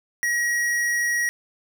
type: tone with hard clipping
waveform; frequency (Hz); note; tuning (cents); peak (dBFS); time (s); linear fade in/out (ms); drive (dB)
triangle; 1903; A#6; +35; -22; 0.23-1.29; 0; 17
effects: none